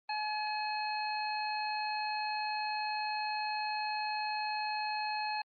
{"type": "harmonic tone", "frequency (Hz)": 850, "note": "G#5", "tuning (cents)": 40, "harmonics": [1, 2, 3, 5], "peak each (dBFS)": [-34, -43, -41, -42], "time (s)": [0.09, 5.42], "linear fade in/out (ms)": 5, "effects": ["Opus 32 kbps"]}